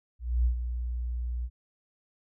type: tone with ADSR envelope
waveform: sine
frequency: 60.2 Hz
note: B1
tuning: 44 cents flat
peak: -20 dBFS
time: 0.19-1.5 s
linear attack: 260 ms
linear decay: 100 ms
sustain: -9 dB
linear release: 55 ms
effects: none